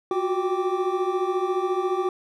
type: tone cluster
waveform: triangle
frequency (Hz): 360.4 / 374.7 / 785 / 1169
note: F#4 / F#4 / G5 / D6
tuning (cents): -45 / +22 / +2 / -8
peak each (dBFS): -24 / -24 / -29 / -29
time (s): 0.11-2.09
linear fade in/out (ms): 2
effects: none